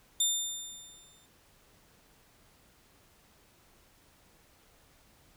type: tone with exponential decay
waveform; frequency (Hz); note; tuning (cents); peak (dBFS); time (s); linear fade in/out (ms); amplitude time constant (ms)
20% pulse; 3600; A7; +39; -18; 0.2-1.26; 5; 230
effects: pink hiss -63 dBFS RMS until 5.36 s